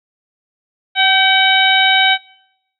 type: harmonic tone with a mistuned harmonic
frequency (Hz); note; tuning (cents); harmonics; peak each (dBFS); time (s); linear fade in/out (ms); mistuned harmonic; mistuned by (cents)
760; F#5; +46; 1 / 2 / 3 / 4 / 5; -16 / -16 / -16 / -16 / -16; 0.95-2.18; 50; 2; +38
effects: noise-tail reverb RT60 0.8 s tail -23 dB re dry